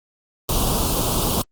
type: band-stop noise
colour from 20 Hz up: pink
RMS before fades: -20 dBFS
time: 0.49-1.42 s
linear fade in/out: 2 ms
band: 1300 to 2800 Hz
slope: 48 dB/octave
effects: Opus 24 kbps